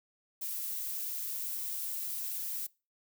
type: noise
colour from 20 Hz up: violet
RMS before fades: -37 dBFS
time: 0.41-2.67 s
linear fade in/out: 10 ms
effects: noise-tail reverb RT60 0.3 s tail -23 dB re dry